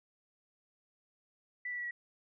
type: tone with pitch steps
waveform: sine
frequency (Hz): 1975.5 / 1958.5 / 1941.6 / 1924.8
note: B6 / B6 / B6 / B6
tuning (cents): 0 / -15 / -30 / -45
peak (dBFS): -36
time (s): 1.65-1.91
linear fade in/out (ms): 5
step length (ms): 65
effects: none